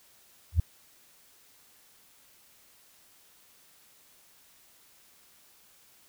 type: tone with exponential growth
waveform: sine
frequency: 82.41 Hz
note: E2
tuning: in tune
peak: -15 dBFS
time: 0.52-0.6 s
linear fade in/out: 5 ms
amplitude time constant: 17 ms
effects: white hiss -60 dBFS RMS until 6.08 s